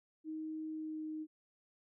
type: tone with pitch glide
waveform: sine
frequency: 313.8 to 311.1 Hz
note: D#4 to D#4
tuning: +15 to 0 cents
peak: -39 dBFS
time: 0.24-1.27 s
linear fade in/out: 50 ms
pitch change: -15 cents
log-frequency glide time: 0.69-1.03 s
effects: none